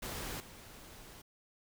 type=noise with level steps; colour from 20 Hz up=pink; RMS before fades=-41 / -53 dBFS; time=0.02-1.22 s; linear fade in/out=10 ms; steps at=0.4 s; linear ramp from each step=2 ms; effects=none